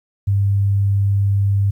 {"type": "tone", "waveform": "sine", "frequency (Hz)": 99.6, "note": "G2", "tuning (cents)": 28, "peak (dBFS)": -13, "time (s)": [0.27, 1.71], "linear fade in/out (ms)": 10, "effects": ["9-bit"]}